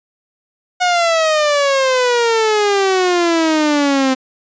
sawtooth exponential sweep, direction down, 730 to 259.1 Hz, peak -8 dBFS, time 0.8-4.15 s, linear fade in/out 20 ms, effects resampled to 16000 Hz

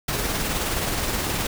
pink noise with tremolo, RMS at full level -24 dBFS, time 0.08-1.47 s, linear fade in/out 5 ms, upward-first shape sine, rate 19 Hz, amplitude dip 30%, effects none

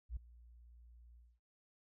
sine tone with ADSR envelope, 58.9 Hz, A#1, 19 cents sharp, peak -36 dBFS, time 0.09-1.4 s, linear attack 74 ms, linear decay 7 ms, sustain -21 dB, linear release 240 ms, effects none

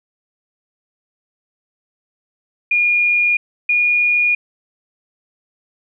sine tone pair in turn, 2429 / 2438 Hz, D#7 / D#7, -42 / -36 cents, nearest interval unison, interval 6 cents, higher second, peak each -12 dBFS, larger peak neither, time 2.71-3.37 / 3.69-4.35 s, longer neither, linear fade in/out 5 ms, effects none

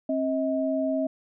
sine tone pair together, 267.4 / 636 Hz, C4 / D#5, +38 / +38 cents, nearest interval octave + minor third, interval 1500 cents, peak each -26 dBFS, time 0.09-1.07 s, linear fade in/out 5 ms, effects none

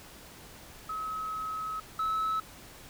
sine tone pair in turn, 1282 / 1297.6 Hz, E6 / E6, -49 / -28 cents, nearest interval unison, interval 21 cents, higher second, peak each -32 / -25 dBFS, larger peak second, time 0.89-1.8 / 1.99-2.4 s, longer first, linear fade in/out 5 ms, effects tanh soft clip ceiling -26 dBFS + pink hiss -50 dBFS RMS until 2.89 s

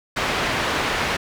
white low-pass noise, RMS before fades -23 dBFS, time 0.16-1.17 s, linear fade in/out 10 ms, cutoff 2300 Hz, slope 12 dB/octave, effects none

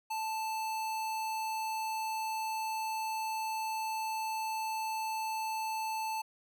square tone, 880 Hz, A5, in tune, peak -34 dBFS, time 0.1-6.22 s, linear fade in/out 10 ms, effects none

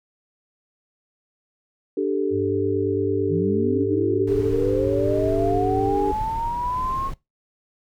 sine chord, D suspended fourth, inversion none, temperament just, 293.7 / 391.6 / 440.5 Hz, D4 / G4 / A4, 0 / -2 / +2 cents, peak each -25 / -23 / -25 dBFS, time 1.97-6.12 s, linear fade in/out 5 ms
sine tone with pitch glide, 100 to 105.09 Hz, G2 to G#2, +35 to +21 cents, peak -28 dBFS, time 2.3-5.94 s, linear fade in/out 50 ms, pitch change +86 cents, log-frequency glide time 3.53-4.3 s
sine linear sweep, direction up, 146.83 to 1092 Hz, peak -23 dBFS, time 3.28-7.11 s, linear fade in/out 50 ms
brown noise with tremolo, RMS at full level -31 dBFS, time 4.27-7.14 s, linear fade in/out 5 ms, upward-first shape sine, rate 1.2 Hz, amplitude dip 25%
effects noise-tail reverb RT60 0.2 s tail -21 dB re dry

